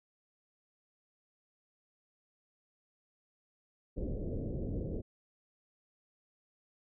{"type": "low-pass noise", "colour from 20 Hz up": "pink", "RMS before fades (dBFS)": -37, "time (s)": [3.96, 5.02], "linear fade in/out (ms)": 20, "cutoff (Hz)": 550, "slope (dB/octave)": 48, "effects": []}